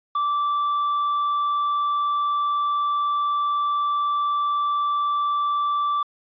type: tone with quantisation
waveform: triangle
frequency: 1166 Hz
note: D6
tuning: 13 cents flat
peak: -18 dBFS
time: 0.15-6.03 s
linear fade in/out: 5 ms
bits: 8
effects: resampled to 11025 Hz